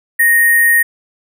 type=tone with sample-and-hold; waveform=sine; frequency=1864.7 Hz; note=A#6; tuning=in tune; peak=-7 dBFS; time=0.19-0.83 s; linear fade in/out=10 ms; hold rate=11025 Hz; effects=none